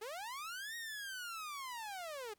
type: linear two-way sweep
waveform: sawtooth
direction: up then down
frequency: 400.9 to 1886 to 400.9 Hz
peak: -39 dBFS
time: 0.01-2.34 s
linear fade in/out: 10 ms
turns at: 0.76 s
effects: pink hiss -75 dBFS RMS until 2.38 s